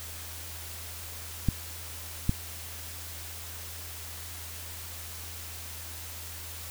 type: clicks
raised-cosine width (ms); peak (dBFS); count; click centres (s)
5; -11; 2; 1.487 / 2.294
effects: added 83 Hz sine -44 dBFS peak until 6.7 s + white hiss -42 dBFS RMS until 6.7 s